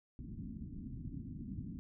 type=low-pass noise; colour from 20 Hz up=white; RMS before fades=-45 dBFS; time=0.19-1.79 s; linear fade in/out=0 ms; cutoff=270 Hz; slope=48 dB/octave; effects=none